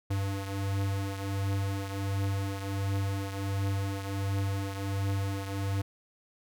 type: beating tone pair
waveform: square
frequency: 98 / 99.4 Hz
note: G2 / G2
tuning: 0 / +25 cents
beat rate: 1.4 Hz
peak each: -31 / -37 dBFS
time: 0.1-5.82 s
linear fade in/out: 10 ms
effects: none